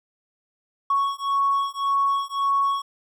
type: beating tone pair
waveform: triangle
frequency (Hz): 1108.7 / 1110.5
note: C#6 / C#6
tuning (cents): 0 / +3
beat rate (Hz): 1.8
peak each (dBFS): -20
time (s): 0.9-2.82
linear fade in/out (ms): 5
effects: tanh soft clip ceiling -15 dBFS